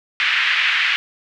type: band-pass noise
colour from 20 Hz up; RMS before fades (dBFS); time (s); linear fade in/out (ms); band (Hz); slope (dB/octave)
pink; -18; 0.2-0.96; 0; 1700 to 3000; 24
effects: none